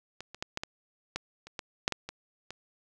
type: clicks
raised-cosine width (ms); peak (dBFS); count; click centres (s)
0.2; -23 / -26 / -16 / -15 / -17 / -15 / -29 / -18 / -8 / -14 / -21 / -23; 12; 0.206 / 0.346 / 0.425 / 0.574 / 0.635 / 1.16 / 1.47 / 1.592 / 1.879 / 1.923 / 2.09 / 2.506
effects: none